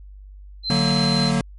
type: tone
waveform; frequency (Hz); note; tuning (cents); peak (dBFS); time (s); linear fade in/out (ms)
sine; 4094; C8; -38; -22; 0.63-1.32; 50
type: chord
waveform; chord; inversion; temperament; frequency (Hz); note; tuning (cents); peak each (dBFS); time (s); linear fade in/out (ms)
square; D augmented; none; equal with one note detuned; 146.83 / 185 / 229.9; D3 / F#3 / A#3; 0 / 0 / -24; -23; 0.7-1.41; 2
effects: added 49 Hz sine -38 dBFS peak until 1.58 s + MP3 48 kbps